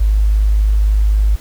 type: tone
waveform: sine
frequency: 51.91 Hz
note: G#1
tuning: in tune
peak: -9 dBFS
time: 0-1.36 s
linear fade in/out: 10 ms
effects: pink hiss -40 dBFS RMS until 1.4 s